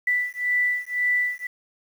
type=beating tone pair; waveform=sine; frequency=1975.5 / 1977.4 Hz; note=B6 / B6; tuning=0 / +2 cents; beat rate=1.9 Hz; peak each=-24 / -24 dBFS; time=0.07-1.47 s; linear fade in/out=5 ms; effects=8-bit